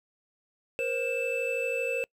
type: tone cluster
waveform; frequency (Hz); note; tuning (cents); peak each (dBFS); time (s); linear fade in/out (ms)
triangle; 476.4 / 529 / 2638; A#4 / C5 / E7; +38 / +19 / +1; -30; 0.79-2.04; 0
effects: noise-tail reverb RT60 0.1 s tail -26 dB re dry